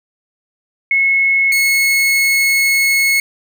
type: tone pair in turn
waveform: sine / 40% pulse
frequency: 2184 / 2184 Hz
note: C#7 / C#7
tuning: -26 / -26 cents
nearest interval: unison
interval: 0 cents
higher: neither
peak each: -10 dBFS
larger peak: neither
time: 0.91-1.52 / 1.52-3.2 s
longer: second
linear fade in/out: 2 ms
effects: none